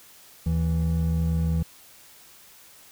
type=tone pair together; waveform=triangle; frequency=77.78 / 163.91 Hz; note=D#2 / E3; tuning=0 / -10 cents; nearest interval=octave + minor second; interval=1290 cents; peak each=-22 dBFS; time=0.46-1.63 s; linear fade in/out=5 ms; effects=white hiss -51 dBFS RMS until 2.91 s